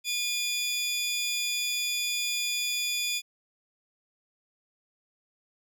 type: tone pair together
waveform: 25% pulse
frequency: 2443 / 3455 Hz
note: D#7 / A7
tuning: -32 / -32 cents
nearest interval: tritone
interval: 600 cents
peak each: -26 / -27 dBFS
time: 0.04-3.22 s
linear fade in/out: 50 ms
effects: none